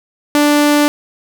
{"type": "tone", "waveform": "sawtooth", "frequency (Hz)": 293.7, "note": "D4", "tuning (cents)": 0, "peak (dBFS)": -5, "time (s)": [0.35, 0.88], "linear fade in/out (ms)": 0, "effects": []}